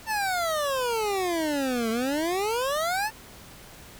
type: exponential two-way sweep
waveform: 25% pulse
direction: down then up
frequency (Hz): 902 to 219.8 to 902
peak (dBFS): -21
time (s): 0.06-3.11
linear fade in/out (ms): 50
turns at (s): 1.9
effects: pink hiss -47 dBFS RMS until 3.99 s